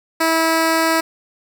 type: tone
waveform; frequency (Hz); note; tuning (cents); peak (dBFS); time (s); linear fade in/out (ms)
10% pulse; 325.1; E4; -24; -6; 0.2-1.01; 10
effects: none